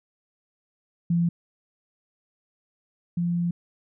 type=tone pair in turn; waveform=sine; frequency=170.6 / 172.88 Hz; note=F3 / F3; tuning=-40 / -17 cents; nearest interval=unison; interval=23 cents; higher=second; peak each=-19 / -22 dBFS; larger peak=first; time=1.1-1.29 / 3.17-3.51 s; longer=second; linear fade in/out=5 ms; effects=none